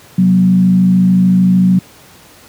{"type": "tone with frequency modulation", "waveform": "sine", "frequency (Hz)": 185, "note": "F#3", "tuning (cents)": 0, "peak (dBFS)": -6, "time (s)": [0.18, 1.79], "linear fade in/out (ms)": 5, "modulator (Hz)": 53.4, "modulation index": 0.49, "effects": ["pink hiss -41 dBFS RMS until 2.48 s", "high-pass 80 Hz 12 dB/octave"]}